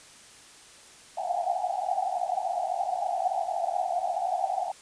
pink band-pass noise, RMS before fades -29 dBFS, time 1.17-4.72 s, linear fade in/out 5 ms, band 690 to 790 Hz, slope 96 dB/octave, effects white hiss -51 dBFS RMS until 4.81 s + resampled to 22050 Hz

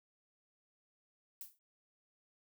violet noise with exponential decay, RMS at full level -43 dBFS, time 1.41-1.59 s, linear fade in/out 1 ms, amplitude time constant 37 ms, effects none

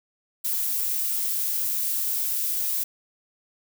violet noise, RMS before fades -26 dBFS, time 0.44-2.84 s, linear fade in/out 10 ms, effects none

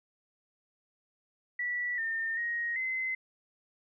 sine tone with pitch steps, 1950 / 1813 / 1879 / 2053 Hz, B6 / A#6 / A#6 / C7, -23 / -49 / +13 / -33 cents, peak -30 dBFS, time 1.59-3.15 s, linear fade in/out 5 ms, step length 390 ms, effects none

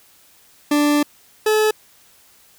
40% pulse tone pair in turn, 293.7 / 430.2 Hz, D4 / A4, 0 / -39 cents, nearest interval perfect fifth, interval 661 cents, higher second, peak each -13 dBFS, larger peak neither, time 0.71-1.03 / 1.46-1.71 s, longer first, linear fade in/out 5 ms, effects white hiss -52 dBFS RMS until 2.58 s

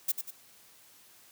violet noise with echo, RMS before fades -27 dBFS, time 0.08-0.12 s, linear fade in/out 10 ms, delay 95 ms, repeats 2, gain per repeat -7 dB, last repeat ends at 0.31 s, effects white hiss -58 dBFS RMS until 1.31 s + high-pass 80 Hz 12 dB/octave

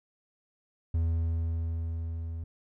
triangle tone with level ramp, 82.41 Hz, E2, in tune, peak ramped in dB -22 to -32 dBFS, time 0.94-2.44 s, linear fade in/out 5 ms, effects none

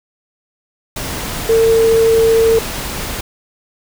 sine tone in noise, 452.2 Hz, A4, 47 cents sharp, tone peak -8 dBFS, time 1.49-2.59 s, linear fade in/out 5 ms, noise pink, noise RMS -23 dBFS, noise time 0.96-3.21 s, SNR +12 dB, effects none

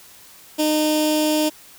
15% pulse tone with notch filter, 306.3 Hz, D#4, 27 cents flat, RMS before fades -19 dBFS, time 0.58-1.5 s, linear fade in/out 20 ms, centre 1300 Hz, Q 0.57, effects white hiss -46 dBFS RMS until 1.78 s

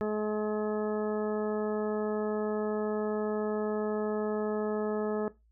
harmonic tone, 212.6 Hz, G#3, 41 cents sharp, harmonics 1 / 2 / 3 / 4 / 5 / 6 / 8, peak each -33 / -30 / -38 / -43 / -47 / -43 / -47 dBFS, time 0.01-5.28 s, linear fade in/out 0 ms, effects noise-tail reverb RT60 0.2 s tail -17 dB re dry + added 56 Hz sine -62 dBFS peak until 5.51 s

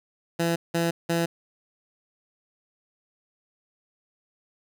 15% pulse tone bursts, 168.2 Hz, E3, 35 cents sharp, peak -16 dBFS, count 3, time 0.39-1.26 s, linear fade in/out 10 ms, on 170 ms, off 180 ms, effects none

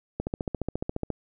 click train, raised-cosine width 2 ms, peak -15 dBFS, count 14, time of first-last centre 0.2-1.103 s, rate 14.4 Hz, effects none

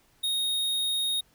square tone, 3729 Hz, A#7, in tune, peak -26 dBFS, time 0.23-1.21 s, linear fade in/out 10 ms, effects pink hiss -64 dBFS RMS until 1.34 s

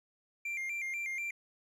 triangle tone with vibrato, 2235 Hz, C#7, 14 cents sharp, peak -33 dBFS, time 0.45-1.31 s, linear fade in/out 5 ms, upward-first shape square, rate 4.1 Hz, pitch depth 94 cents each way, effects none

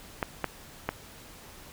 clicks, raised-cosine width 0.5 ms, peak -12 dBFS, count 3, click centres 0.228 / 0.443 / 0.89 s, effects pink hiss -49 dBFS RMS until 1.72 s

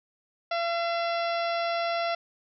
harmonic tone with a mistuned harmonic, 680 Hz, F5, 46 cents flat, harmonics 1 / 2 / 3 / 4 / 5 / 6 / 7 / 8, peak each -27 / -33 / -37 / -39 / -41 / -43 / -44 / -45 dBFS, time 0.51-2.15 s, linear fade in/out 5 ms, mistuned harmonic 4, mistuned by -19 cents, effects none

